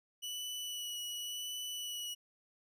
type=tone with vibrato; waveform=sawtooth; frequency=2952 Hz; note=F#7; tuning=5 cents flat; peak=-36 dBFS; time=0.22-2.15 s; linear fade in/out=20 ms; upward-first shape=sine; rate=0.91 Hz; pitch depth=16 cents each way; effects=none